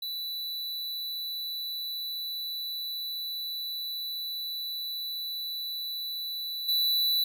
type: tone with level steps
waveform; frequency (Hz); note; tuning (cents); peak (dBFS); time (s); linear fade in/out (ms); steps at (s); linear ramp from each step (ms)
square; 3967; B7; +7; -33 / -24; 0.02-7.24; 5; 6.68; 10
effects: none